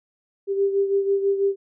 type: beating tone pair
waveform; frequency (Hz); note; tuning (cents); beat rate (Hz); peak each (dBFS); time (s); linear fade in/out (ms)
sine; 394.5 / 400.6; G4 / G4; +11 / +38; 6.1; -19 / -26; 0.47-1.56; 50
effects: none